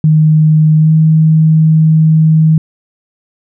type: tone with pitch glide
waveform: sine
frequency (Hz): 155.4 to 158.03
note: D#3 to D#3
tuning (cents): -2 to +27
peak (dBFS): -4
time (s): 0.04-2.58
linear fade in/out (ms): 2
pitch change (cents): +29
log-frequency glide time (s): 0.78-0.91
effects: none